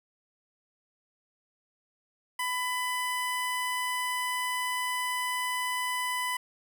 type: tone with notch filter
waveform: 15% pulse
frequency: 999 Hz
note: B5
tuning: 20 cents sharp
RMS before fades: -31 dBFS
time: 2.39-6.37 s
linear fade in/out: 5 ms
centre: 3900 Hz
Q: 1.7
effects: none